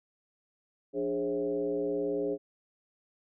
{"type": "tone with frequency modulation", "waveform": "sine", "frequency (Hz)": 415.3, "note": "G#4", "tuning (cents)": 0, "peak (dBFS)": -28, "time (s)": [0.93, 2.38], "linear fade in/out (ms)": 50, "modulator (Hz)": 121, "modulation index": 1.1, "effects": []}